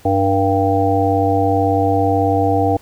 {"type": "harmonic tone with a mistuned harmonic", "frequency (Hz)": 98.2, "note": "G2", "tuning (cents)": 4, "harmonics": [1, 3, 5, 7, 8], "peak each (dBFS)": [-19, -19, -19, -19, -19], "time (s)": [0.05, 2.77], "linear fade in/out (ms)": 5, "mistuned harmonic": 5, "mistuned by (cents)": -46, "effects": ["pink hiss -47 dBFS RMS until 2.81 s"]}